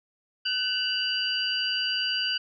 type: tone cluster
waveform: sine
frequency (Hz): 1509 / 2735 / 2931 / 4723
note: F#6 / F7 / F#7 / D8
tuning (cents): +34 / -37 / -17 / +9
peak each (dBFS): -32 / -35 / -28 / -30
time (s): 0.45-2.38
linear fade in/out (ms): 10
effects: none